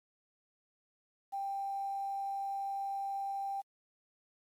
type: tone with quantisation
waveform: sine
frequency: 789 Hz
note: G5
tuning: 11 cents sharp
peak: -34 dBFS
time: 1.32-3.62 s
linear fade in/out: 20 ms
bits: 10
effects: MP3 64 kbps